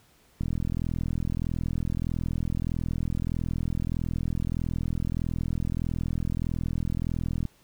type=click train; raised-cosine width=5 ms; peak=-17 dBFS; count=294; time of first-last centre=0.41-7.453 s; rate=41.6 Hz; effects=pink hiss -61 dBFS RMS until 7.63 s